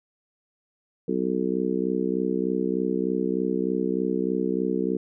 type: harmonic tone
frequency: 63.3 Hz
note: B1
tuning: 43 cents sharp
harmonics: 3 / 4 / 5 / 6 / 7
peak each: -29 / -29 / -29 / -29 / -29 dBFS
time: 1.08-4.97 s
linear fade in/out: 5 ms
effects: none